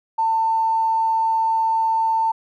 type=tone with tanh clipping; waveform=triangle; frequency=896 Hz; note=A5; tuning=31 cents sharp; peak=-16 dBFS; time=0.18-2.32 s; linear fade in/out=10 ms; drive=3 dB; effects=none